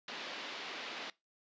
white band-pass noise, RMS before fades -44 dBFS, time 0.08-1.1 s, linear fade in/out 2 ms, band 220 to 4000 Hz, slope 24 dB/octave, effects noise-tail reverb RT60 0.2 s tail -20 dB re dry + resampled to 16000 Hz

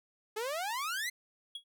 sawtooth exponential sweep, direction up, 415.3 to 2099 Hz, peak -30 dBFS, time 0.36-1.1 s, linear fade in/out 10 ms
triangle tone with exponential decay, 3322 Hz, G#7, in tune, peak -34 dBFS, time 1.55-1.64 s, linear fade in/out 5 ms, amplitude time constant 19 ms
effects none

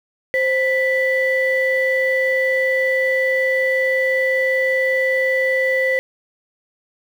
sine tone pair together, 523.3 / 1975.7 Hz, C5 / B6, 0 / 0 cents, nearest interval octave + major seventh, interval 2300 cents, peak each -17 dBFS, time 0.34-5.99 s, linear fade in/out 0 ms, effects tanh soft clip ceiling -9 dBFS + 7-bit

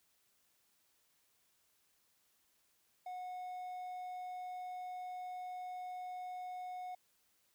triangle tone, 730 Hz, F#5, 24 cents flat, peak -40 dBFS, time 3.06-6.95 s, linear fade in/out 5 ms, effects white hiss -75 dBFS RMS until 7.54 s

